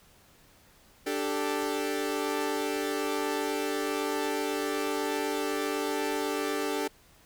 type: chord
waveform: sawtooth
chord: D suspended fourth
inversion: none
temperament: equal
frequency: 293.7 / 392 / 440 Hz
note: D4 / G4 / A4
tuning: 0 / 0 / 0 cents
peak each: -29 dBFS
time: 1.06-6.88 s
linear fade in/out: 10 ms
effects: pink hiss -59 dBFS RMS until 7.25 s

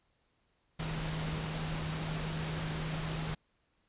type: tone in noise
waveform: sine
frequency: 157.8 Hz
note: D#3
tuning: 25 cents sharp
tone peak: -36 dBFS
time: 0.79-3.35 s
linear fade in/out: 10 ms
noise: pink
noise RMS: -39 dBFS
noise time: 0.79-3.35 s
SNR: 0 dB
effects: pink hiss -75 dBFS RMS until 3.88 s + resampled to 8000 Hz

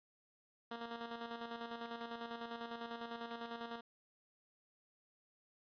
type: tone with tremolo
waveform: 10% pulse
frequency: 233.1 Hz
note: A#3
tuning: in tune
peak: -34 dBFS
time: 0.71-3.81 s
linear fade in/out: 5 ms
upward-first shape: square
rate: 10 Hz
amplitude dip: 50%
effects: resampled to 11025 Hz

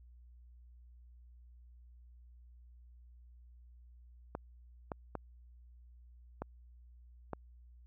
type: clicks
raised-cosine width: 1 ms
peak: -24 dBFS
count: 5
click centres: 4.351 / 4.918 / 5.153 / 6.42 / 7.333 s
effects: added 60 Hz sine -55 dBFS peak until 7.86 s

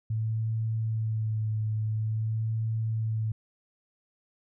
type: tone with vibrato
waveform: sine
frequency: 110 Hz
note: A2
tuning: in tune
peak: -26 dBFS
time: 0.1-3.32 s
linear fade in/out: 5 ms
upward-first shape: sine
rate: 0.48 Hz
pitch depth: 25 cents each way
effects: none

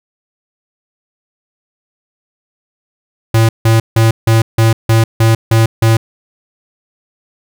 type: tone bursts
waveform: square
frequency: 112.8 Hz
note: A2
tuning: 44 cents sharp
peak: -7 dBFS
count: 9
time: 3.34-5.97 s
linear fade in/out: 5 ms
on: 150 ms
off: 160 ms
effects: none

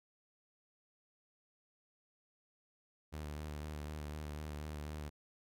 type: tone with vibrato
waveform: sawtooth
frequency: 75.3 Hz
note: D2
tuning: 44 cents sharp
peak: -38 dBFS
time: 3.12-5.1 s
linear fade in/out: 20 ms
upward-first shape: square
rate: 4 Hz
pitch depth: 25 cents each way
effects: none

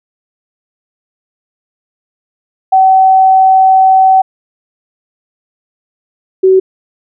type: tone pair in turn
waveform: sine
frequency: 761 / 378 Hz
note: F#5 / F#4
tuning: +48 / +37 cents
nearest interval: octave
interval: 1211 cents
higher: first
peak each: -3 dBFS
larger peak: neither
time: 2.72-4.22 / 6.43-6.6 s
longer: first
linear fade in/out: 10 ms
effects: none

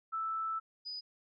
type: tone pair in turn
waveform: sine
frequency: 1318.5 / 4968 Hz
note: E6 / D#8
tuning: 0 / -3 cents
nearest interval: octave + major seventh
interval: 2297 cents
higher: second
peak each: -33 / -39 dBFS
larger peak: first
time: 0.12-0.6 / 0.85-1.01 s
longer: first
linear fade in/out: 20 ms
effects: none

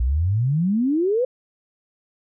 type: exponential sweep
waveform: sine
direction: up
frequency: 56.9 to 523.3 Hz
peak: -17 dBFS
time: 0-1.25 s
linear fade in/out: 5 ms
effects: none

